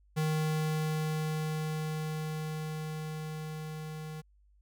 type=tone with level ramp; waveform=square; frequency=155.56 Hz; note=D#3; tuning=in tune; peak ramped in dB=-28 to -40 dBFS; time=0.16-4.22 s; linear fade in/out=20 ms; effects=added 50 Hz sine -61 dBFS peak until 4.61 s